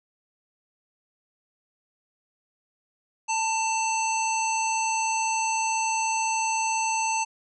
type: harmonic tone with a mistuned harmonic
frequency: 891 Hz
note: A5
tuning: 22 cents sharp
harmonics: 1 / 3 / 5 / 7 / 9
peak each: -25 / -30 / -41 / -31 / -35 dBFS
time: 3.28-7.25 s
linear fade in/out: 20 ms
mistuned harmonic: 9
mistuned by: -28 cents
effects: none